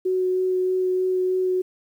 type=tone with vibrato; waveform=sine; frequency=370 Hz; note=F#4; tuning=in tune; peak=-19 dBFS; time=0.05-1.62 s; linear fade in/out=10 ms; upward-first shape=sine; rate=3.2 Hz; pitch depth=9 cents each way; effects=9-bit